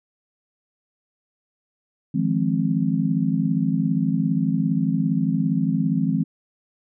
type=chord; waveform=sine; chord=F minor seventh; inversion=third; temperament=just; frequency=157.15 / 174.61 / 209.5 / 261.9 Hz; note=Eb3 / F3 / Ab3 / C4; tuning=+18 / 0 / +15 / +2 cents; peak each=-24 dBFS; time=2.14-6.24 s; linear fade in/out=10 ms; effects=none